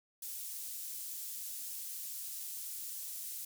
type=high-pass noise; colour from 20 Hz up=pink; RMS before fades=-43 dBFS; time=0.22-3.45 s; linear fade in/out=5 ms; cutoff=8900 Hz; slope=12 dB/octave; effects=none